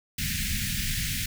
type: band-stop noise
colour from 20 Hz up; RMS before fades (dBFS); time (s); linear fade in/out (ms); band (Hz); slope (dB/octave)
pink; -29; 0.18-1.26; 5; 230 to 1700; 48
effects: none